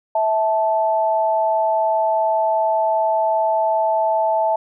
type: tone pair together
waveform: sine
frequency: 652.3 / 875 Hz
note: E5 / A5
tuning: -18 / -10 cents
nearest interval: perfect fourth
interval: 508 cents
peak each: -18 dBFS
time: 0.15-4.56 s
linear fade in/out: 5 ms
effects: none